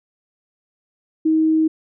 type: tone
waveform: sine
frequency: 316.6 Hz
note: D#4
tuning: 30 cents sharp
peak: -13 dBFS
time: 1.25-1.68 s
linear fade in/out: 10 ms
effects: none